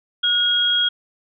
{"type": "tone pair together", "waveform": "sine", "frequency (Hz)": [1445, 3282], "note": ["F#6", "G#7"], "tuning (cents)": [-41, -21], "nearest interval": "octave + major second", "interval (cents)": 1420, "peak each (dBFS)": [-23, -16], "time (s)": [0.23, 0.89], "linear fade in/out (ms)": 10, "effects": []}